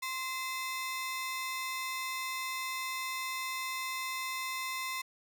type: ring-modulated tone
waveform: sawtooth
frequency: 1555 Hz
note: G6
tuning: 14 cents flat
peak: -28 dBFS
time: 0.02-5.02 s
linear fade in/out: 10 ms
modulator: 505 Hz
effects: none